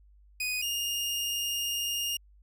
sawtooth tone pair in turn, 2489 / 2833 Hz, D#7 / F7, 0 / +24 cents, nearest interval major second, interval 224 cents, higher second, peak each -26 dBFS, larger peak neither, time 0.4-0.62 / 0.62-2.17 s, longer second, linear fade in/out 5 ms, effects added 50 Hz sine -55 dBFS peak until 2.42 s

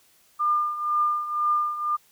sine tone with tremolo, 1203 Hz, D6, 41 cents sharp, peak -18 dBFS, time 0.39-1.97 s, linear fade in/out 20 ms, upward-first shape triangle, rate 2 Hz, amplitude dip 75%, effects white hiss -60 dBFS RMS until 2.11 s

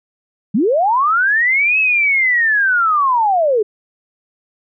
sine linear two-way sweep, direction up then down, 174.61 to 2606 to 400.4 Hz, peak -11 dBFS, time 0.54-3.63 s, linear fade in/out 10 ms, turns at 1.79 s, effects none

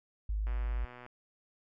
sine tone, 51.91 Hz, G#1, in tune, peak -30 dBFS, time 0.29-0.85 s, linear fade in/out 5 ms
click train, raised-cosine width 0.5 ms, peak -34 dBFS, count 74, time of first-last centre 0.47-1.063 s, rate 123 Hz
effects none

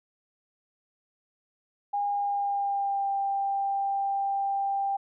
sine tone with pitch glide, 813 to 791.2 Hz, G#5 to G5, -37 to +16 cents, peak -25 dBFS, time 1.93-4.97 s, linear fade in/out 10 ms, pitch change -47 cents, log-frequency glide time 2.05-3.11 s, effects none

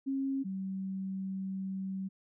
sine tone pair in turn, 270.7 / 191.41 Hz, C#4 / G3, -41 / -41 cents, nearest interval tritone, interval 600 cents, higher first, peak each -30 / -34 dBFS, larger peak first, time 0.06-0.44 / 0.44-2.09 s, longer second, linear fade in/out 20 ms, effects none

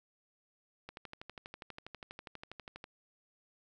click train, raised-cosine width 0.3 ms, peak -29 dBFS, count 25, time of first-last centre 0.89-2.841 s, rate 12.3 Hz, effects none

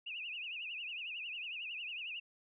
sine tone with vibrato, 2669 Hz, E7, 21 cents sharp, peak -40 dBFS, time 0.06-2.2 s, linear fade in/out 10 ms, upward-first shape triangle, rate 11 Hz, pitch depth 180 cents each way, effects none

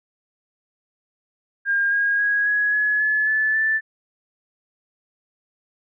sine tone with pitch steps, 1611 / 1631.6 / 1652.5 / 1673.6 / 1695 / 1716.7 / 1738.6 / 1760.9 Hz, G6 / G#6 / G#6 / G#6 / G#6 / A6 / A6 / A6, +47 / -31 / -9 / +13 / +35 / -43 / -21 / +1 cents, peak -17 dBFS, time 1.65-3.81 s, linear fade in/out 50 ms, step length 270 ms, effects none

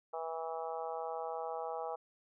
harmonic tone, 163 Hz, E3, 19 cents flat, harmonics 3 / 4 / 5 / 6 / 7 / 8, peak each -42 / -43 / -41 / -49 / -48 / -51 dBFS, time 0.13-1.96 s, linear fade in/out 10 ms, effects none

